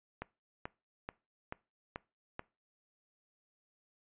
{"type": "click train", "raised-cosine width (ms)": 0.5, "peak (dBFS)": -24, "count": 6, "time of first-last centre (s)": [0.22, 2.394], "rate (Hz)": 2.3, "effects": ["noise-tail reverb RT60 0.3 s tail -22 dB re dry", "resampled to 8000 Hz"]}